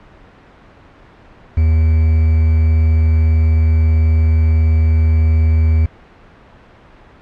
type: tone with quantisation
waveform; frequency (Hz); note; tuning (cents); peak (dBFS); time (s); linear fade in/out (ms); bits
triangle; 79.6; D#2; +40; -7; 1.57-5.86; 5; 5
effects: pink hiss -43 dBFS RMS until 7.21 s + low-pass 2000 Hz 12 dB/octave